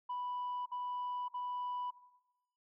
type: tone bursts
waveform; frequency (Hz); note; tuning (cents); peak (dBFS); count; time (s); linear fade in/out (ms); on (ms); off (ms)
sine; 987.8; B5; 0; -35; 3; 0.09-1.908; 10; 570; 54
effects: noise-tail reverb RT60 1.0 s tail -17 dB re dry + tanh soft clip ceiling -34 dBFS